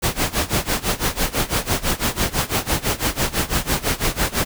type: noise with tremolo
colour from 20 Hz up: pink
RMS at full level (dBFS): -18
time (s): 0.02-4.45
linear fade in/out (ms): 20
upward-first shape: sine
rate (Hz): 6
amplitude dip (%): 90
effects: none